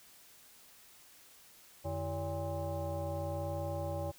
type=tone with frequency modulation; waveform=sine; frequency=329.6 Hz; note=E4; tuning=in tune; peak=-34 dBFS; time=1.84-4.12 s; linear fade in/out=20 ms; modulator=240 Hz; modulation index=1.9; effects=white hiss -59 dBFS RMS until 4.18 s